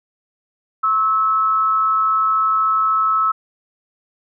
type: tone pair together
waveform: sine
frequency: 1089 / 1301.9 Hz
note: C#6 / E6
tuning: -31 / -22 cents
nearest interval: minor third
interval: 309 cents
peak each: -24 / -14 dBFS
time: 0.83-3.32 s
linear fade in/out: 10 ms
effects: none